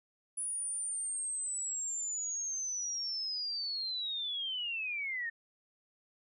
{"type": "linear sweep", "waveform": "sine", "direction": "down", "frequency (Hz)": [9870, 1800], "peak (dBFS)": -34, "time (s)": [0.37, 5.3], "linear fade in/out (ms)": 10, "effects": []}